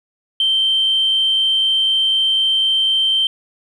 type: tone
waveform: sine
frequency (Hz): 3124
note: G7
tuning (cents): -7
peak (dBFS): -12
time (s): 0.4-3.27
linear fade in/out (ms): 2
effects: tanh soft clip ceiling -8 dBFS + 9-bit